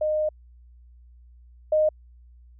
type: tone pair in turn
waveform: sine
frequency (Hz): 614 / 617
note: D#5 / D#5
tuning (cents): -23 / -15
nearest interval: unison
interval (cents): 8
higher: second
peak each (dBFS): -21 / -17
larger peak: second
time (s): 0.01-0.29 / 1.72-1.89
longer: first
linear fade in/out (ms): 5
effects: added 60 Hz sine -48 dBFS peak until 2.59 s